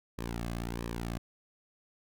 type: tone with flanger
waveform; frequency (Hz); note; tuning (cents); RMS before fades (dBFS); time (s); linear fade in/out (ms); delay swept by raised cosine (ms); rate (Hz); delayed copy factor
sawtooth; 58.1; A#1; -5; -37; 0.18-1.18; 5; 1.4 to 2.18; 1.5; -0.7
effects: none